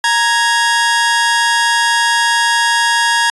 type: tone pair together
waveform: sawtooth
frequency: 932.3 / 1661.2 Hz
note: A#5 / G#6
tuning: 0 / 0 cents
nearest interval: minor seventh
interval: 1000 cents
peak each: -10 dBFS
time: 0.04-3.3 s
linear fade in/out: 2 ms
effects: resampled to 24000 Hz